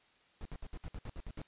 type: noise bursts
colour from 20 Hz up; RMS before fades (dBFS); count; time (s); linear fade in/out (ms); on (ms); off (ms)
brown; -42; 10; 0.41-1.416; 0; 43; 64
effects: white hiss -67 dBFS RMS until 1.47 s + resampled to 8000 Hz